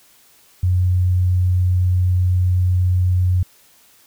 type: tone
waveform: sine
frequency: 90.8 Hz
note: F#2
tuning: 32 cents flat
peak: -13 dBFS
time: 0.63-3.43 s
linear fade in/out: 5 ms
effects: white hiss -52 dBFS RMS until 4.06 s